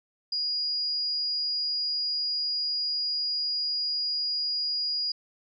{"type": "tone", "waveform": "sine", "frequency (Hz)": 4876, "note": "D#8", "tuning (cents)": -36, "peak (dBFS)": -26, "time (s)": [0.32, 5.12], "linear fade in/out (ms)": 5, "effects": []}